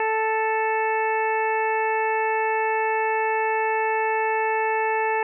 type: harmonic tone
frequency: 440 Hz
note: A4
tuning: in tune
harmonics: 1 / 2 / 3 / 4 / 5 / 6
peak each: -25 / -23 / -37 / -29 / -33 / -33 dBFS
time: 0-5.23 s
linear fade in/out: 2 ms
effects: none